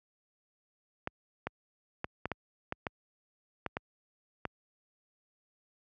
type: clicks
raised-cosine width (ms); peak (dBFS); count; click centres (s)
0.5; -18; 10; 1.074 / 1.47 / 2.044 / 2.256 / 2.317 / 2.724 / 2.868 / 3.663 / 3.769 / 4.453
effects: high-pass 60 Hz 12 dB/octave